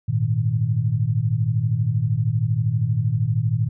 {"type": "chord", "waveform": "sine", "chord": "Ab suspended second", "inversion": "none", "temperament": "equal", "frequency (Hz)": [103.83, 116.54, 155.56], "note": ["Ab2", "Bb2", "Eb3"], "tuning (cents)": [0, 0, 0], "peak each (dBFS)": [-24, -20, -25], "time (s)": [0.08, 3.69], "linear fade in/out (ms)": 10, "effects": []}